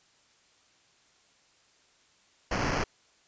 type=noise with sample-and-hold; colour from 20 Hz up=pink; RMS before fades=-29 dBFS; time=2.51-2.84 s; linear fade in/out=5 ms; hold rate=3675 Hz; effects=white hiss -64 dBFS RMS until 3.27 s + resampled to 16000 Hz